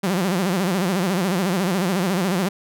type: tone with vibrato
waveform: sawtooth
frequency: 185 Hz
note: F#3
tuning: in tune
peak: -15 dBFS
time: 0.03-2.49 s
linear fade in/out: 10 ms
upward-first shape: sine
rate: 14 Hz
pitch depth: 150 cents each way
effects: none